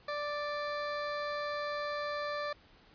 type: tone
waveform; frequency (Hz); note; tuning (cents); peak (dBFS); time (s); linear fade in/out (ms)
20% pulse; 587.3; D5; 0; -29; 0.08-2.53; 5
effects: pink hiss -61 dBFS RMS until 2.94 s + resampled to 11025 Hz